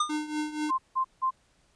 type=tone with exponential decay; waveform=square; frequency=1214 Hz; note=D#6; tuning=43 cents flat; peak=-21 dBFS; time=0-0.19 s; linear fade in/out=5 ms; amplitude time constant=40 ms
type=tone with tremolo; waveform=square; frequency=303.4 Hz; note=D#4; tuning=44 cents flat; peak=-27 dBFS; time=0.09-0.71 s; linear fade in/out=10 ms; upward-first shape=triangle; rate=4.1 Hz; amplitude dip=80%
type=tone bursts; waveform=sine; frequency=1046.5 Hz; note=C6; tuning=in tune; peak=-23 dBFS; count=3; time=0.69-1.309 s; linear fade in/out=20 ms; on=93 ms; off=170 ms
effects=pink hiss -66 dBFS RMS until 1.75 s + resampled to 22050 Hz

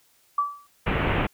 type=tone with exponential decay; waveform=sine; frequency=1155 Hz; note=D6; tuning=29 cents flat; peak=-17 dBFS; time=0.38-0.67 s; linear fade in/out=5 ms; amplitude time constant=63 ms
type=low-pass noise; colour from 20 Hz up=pink; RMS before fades=-24 dBFS; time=0.86-1.27 s; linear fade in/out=10 ms; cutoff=2900 Hz; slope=48 dB/octave
effects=white hiss -62 dBFS RMS until 1.33 s

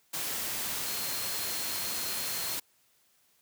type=tone in noise; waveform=sine; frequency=4226 Hz; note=C8; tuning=16 cents sharp; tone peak=-41 dBFS; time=0.86-2.56 s; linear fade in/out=10 ms; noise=white; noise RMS=-34 dBFS; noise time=0.13-2.6 s; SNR=-10 dB; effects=white hiss -68 dBFS RMS until 3.41 s + high-pass 60 Hz 12 dB/octave

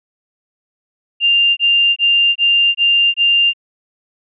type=tone bursts; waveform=sine; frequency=2794 Hz; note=F7; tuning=in tune; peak=-9 dBFS; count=6; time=1.2-3.535 s; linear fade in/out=50 ms; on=370 ms; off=23 ms; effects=none

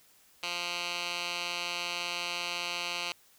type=tone with band-pass filter; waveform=10% pulse; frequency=174.5 Hz; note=F3; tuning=1 cent flat; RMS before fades=-35 dBFS; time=0.43-3.12 s; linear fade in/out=2 ms; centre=3400 Hz; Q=1.7; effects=white hiss -62 dBFS RMS until 3.38 s

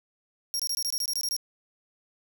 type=tone bursts; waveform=sawtooth; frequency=5588 Hz; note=F8; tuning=in tune; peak=-24 dBFS; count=11; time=0.54-1.365 s; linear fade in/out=0 ms; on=55 ms; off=22 ms; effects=none

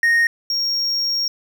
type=tone pair in turn; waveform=triangle; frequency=1858 / 5568 Hz; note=A#6 / F8; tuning=-6 / -6 cents; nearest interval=octave + perfect fifth; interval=1900 cents; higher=second; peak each=-11 / -17 dBFS; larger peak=first; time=0.03-0.27 / 0.5-1.28 s; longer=second; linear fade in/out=2 ms; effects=none

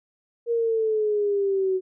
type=exponential sweep; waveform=sine; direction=down; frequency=472.4 to 371.2 Hz; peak=-20 dBFS; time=0.46-1.81 s; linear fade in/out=50 ms; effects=none

